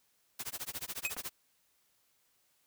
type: noise with tremolo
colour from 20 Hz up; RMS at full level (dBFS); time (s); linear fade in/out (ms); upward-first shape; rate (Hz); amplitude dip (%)
white; -38; 0.39-1.3; 5; sine; 14; 100
type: tone with exponential decay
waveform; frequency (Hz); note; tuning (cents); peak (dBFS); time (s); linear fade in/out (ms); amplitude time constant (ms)
square; 2530; D#7; +28; -28; 1.05-1.16; 0; 22
type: clicks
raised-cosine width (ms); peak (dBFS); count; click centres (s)
0.5; -29; 2; 1.166 / 1.17
effects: white hiss -73 dBFS RMS until 2.66 s